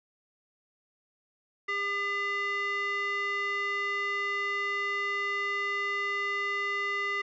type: tone with band-pass filter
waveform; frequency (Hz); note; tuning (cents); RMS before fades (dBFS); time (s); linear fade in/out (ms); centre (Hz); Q
square; 402.1; G4; +44; -31; 1.68-7.22; 10; 1800; 4.6
effects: resampled to 16000 Hz